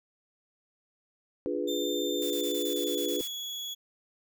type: chord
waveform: sine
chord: D diminished seventh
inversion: none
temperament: equal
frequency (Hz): 293.7 / 349.2 / 415.3 / 493.9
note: D4 / F4 / Ab4 / Cb5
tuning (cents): 0 / 0 / 0 / 0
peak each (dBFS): -34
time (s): 1.46-3.21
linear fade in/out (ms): 0
type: tone with pitch glide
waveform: 35% pulse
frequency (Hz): 3588 to 3367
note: A7 to G#7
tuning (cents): +33 to +23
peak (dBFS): -33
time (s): 1.67-3.75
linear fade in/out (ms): 20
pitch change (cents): -110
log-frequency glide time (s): 2.17-3.29
type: noise bursts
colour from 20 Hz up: blue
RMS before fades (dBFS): -40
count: 10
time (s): 2.22-3.274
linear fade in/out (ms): 0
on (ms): 82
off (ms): 26
effects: none